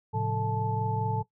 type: tone cluster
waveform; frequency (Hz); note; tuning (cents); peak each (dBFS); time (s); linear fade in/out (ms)
sine; 110.3 / 135 / 175.8 / 441.3 / 873; A2 / C#3 / F3 / A4 / A5; +5 / -45 / +12 / +5 / -14; -30 / -34 / -37 / -35 / -31; 0.13-1.23; 20
effects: noise-tail reverb RT60 0.1 s tail -17 dB re dry